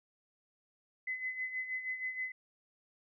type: tone with tremolo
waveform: sine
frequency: 2028 Hz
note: B6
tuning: 45 cents sharp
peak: -33 dBFS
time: 1.07-2.32 s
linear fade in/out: 5 ms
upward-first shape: sine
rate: 6.3 Hz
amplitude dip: 65%
effects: none